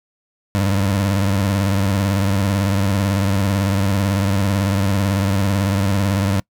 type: tone with vibrato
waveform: 25% pulse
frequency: 98 Hz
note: G2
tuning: in tune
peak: -12 dBFS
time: 0.55-6.4 s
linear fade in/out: 0 ms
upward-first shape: triangle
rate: 18 Hz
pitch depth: 110 cents each way
effects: noise-tail reverb RT60 0.1 s tail -25 dB re dry